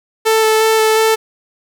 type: tone with vibrato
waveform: sawtooth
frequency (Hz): 440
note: A4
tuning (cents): 0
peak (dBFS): -6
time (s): 0.25-1.16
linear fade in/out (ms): 20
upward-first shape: square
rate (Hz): 2.8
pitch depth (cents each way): 9
effects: none